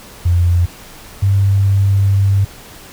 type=tone pair in turn; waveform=sine; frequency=87.31 / 98.54 Hz; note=F2 / G2; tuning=0 / +10 cents; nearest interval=major second; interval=210 cents; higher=second; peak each=-9 dBFS; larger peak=neither; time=0.25-0.66 / 1.22-2.45 s; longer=second; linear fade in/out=10 ms; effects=pink hiss -37 dBFS RMS until 2.92 s